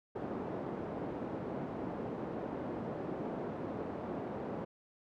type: band-pass noise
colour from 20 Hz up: pink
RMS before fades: -40 dBFS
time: 0.15-4.65 s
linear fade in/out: 10 ms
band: 200 to 650 Hz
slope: 12 dB/octave
effects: none